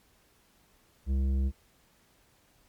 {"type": "tone with tanh clipping", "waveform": "sine", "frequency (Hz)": 67, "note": "C2", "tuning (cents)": 42, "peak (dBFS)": -26, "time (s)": [1.06, 1.52], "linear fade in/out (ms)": 50, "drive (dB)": 10, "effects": ["pink hiss -65 dBFS RMS until 2.68 s", "MP3 96 kbps"]}